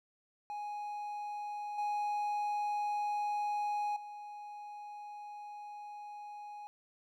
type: tone with level steps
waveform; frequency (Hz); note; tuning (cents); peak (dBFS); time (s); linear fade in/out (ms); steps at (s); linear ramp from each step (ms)
triangle; 830.6; G#5; 0; -36 / -30 / -42; 0.5-6.67; 0; 1.78 / 3.96; 5
effects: none